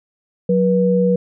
sine tone pair together, 183.2 / 484.7 Hz, F#3 / B4, -17 / -32 cents, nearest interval octave + perfect fourth, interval 1685 cents, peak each -15 dBFS, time 0.49-1.16 s, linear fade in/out 5 ms, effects none

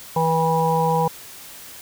harmonic tone, 162.4 Hz, E3, 26 cents flat, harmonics 1 / 3 / 5 / 6, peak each -22 / -22 / -22 / -22 dBFS, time 0.16-1.08 s, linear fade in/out 5 ms, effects white hiss -40 dBFS RMS until 1.81 s

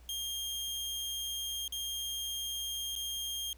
sawtooth tone with dropouts, 3216 Hz, G7, 44 cents sharp, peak -32 dBFS, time 0.09-3.53 s, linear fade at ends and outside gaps 1 ms, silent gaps 1.679-1.723 / 2.954-2.961 s, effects added 60 Hz sine -53 dBFS peak until 3.57 s + pink hiss -64 dBFS RMS until 3.57 s

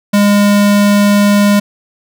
square tone, 204.1 Hz, G#3, 30 cents flat, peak -7 dBFS, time 0.13-1.6 s, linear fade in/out 10 ms, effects none

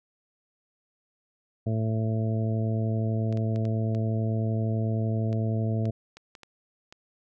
harmonic tone, 110.9 Hz, A2, 14 cents sharp, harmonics 1 / 2 / 3 / 4 / 5 / 6, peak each -25 / -31 / -38 / -38 / -41 / -38 dBFS, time 1.66-5.91 s, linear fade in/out 10 ms
clicks, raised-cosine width 0.2 ms, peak -28 dBFS, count 11, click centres 3.326 / 3.373 / 3.56 / 3.653 / 3.949 / 5.329 / 5.855 / 6.17 / 6.352 / 6.433 / 6.925 s
effects none

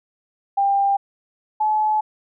sine tone pair in turn, 795 / 857.5 Hz, G5 / A5, +24 / -45 cents, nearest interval minor second, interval 131 cents, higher second, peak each -15 / -16 dBFS, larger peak first, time 0.57-0.97 / 1.6-2.01 s, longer second, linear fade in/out 10 ms, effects none

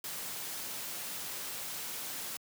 white noise, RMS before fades -40 dBFS, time 0.04-2.37 s, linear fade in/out 2 ms, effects high-pass 100 Hz 12 dB/octave

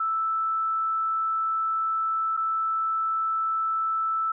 sine tone with dropouts, 1318.5 Hz, E6, in tune, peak -23 dBFS, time 0-4.32 s, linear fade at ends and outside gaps 5 ms, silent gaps 2.368-2.373 s, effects none

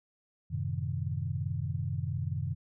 sine chord, F# diminished seventh, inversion none, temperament equal, 92.5 / 110 / 130.81 / 155.56 Hz, F#2 / A2 / C3 / Eb3, 0 / 0 / 0 / 0 cents, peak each -35 / -38 / -35 / -37 dBFS, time 0.5-2.55 s, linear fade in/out 20 ms, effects none

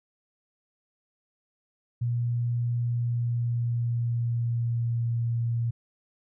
sine tone with pitch glide, 119.6 to 117.14 Hz, A#2 to A#2, +45 to +9 cents, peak -24 dBFS, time 2.01-5.71 s, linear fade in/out 10 ms, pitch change -36 cents, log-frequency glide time 2.83-5.12 s, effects none

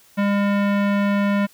square tone with low-pass filter, 201.8 Hz, G#3, 49 cents flat, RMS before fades -19 dBFS, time 0.17-1.47 s, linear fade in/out 20 ms, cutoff 2200 Hz, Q 1.3, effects white hiss -53 dBFS RMS until 1.53 s

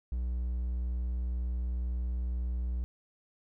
triangle tone, 61 Hz, B1, 21 cents flat, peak -28 dBFS, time 0.12-2.84 s, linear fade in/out 0 ms, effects none

